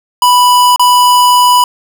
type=tone with dropouts; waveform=square; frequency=987.8 Hz; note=B5; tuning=in tune; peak=-5 dBFS; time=0.22-1.64 s; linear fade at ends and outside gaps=2 ms; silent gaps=0.761-0.795 s; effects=none